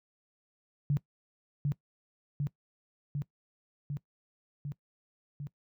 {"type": "tone with echo", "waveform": "sine", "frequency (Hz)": 144.2, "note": "D3", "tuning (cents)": -31, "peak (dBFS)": -24, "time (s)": [0.9, 0.97], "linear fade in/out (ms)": 0, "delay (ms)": 750, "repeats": 6, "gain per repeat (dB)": -2, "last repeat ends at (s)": 5.47, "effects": ["noise-tail reverb RT60 0.1 s tail -20 dB re dry", "high-pass 60 Hz 12 dB/octave"]}